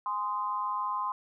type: tone with amplitude modulation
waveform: sine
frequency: 1036 Hz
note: C6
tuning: 17 cents flat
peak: -25 dBFS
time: 0.06-1.12 s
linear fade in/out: 2 ms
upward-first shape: sine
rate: 207 Hz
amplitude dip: 85%
effects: none